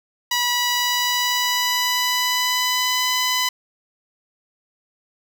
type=tone with pitch glide; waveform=10% pulse; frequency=974 to 1004.9 Hz; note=B5 to B5; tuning=-24 to +30 cents; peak=-10 dBFS; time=0.31-3.49 s; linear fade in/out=5 ms; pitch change=+54 cents; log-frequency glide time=0.52-3.11 s; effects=none